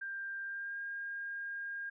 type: tone with pitch glide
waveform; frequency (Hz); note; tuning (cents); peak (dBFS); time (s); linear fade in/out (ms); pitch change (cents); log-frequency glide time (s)
sine; 1589 to 1614.9; G6 to G#6; +23 to -49; -38; 0.01-1.9; 10; +28; 0.44-0.79
effects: none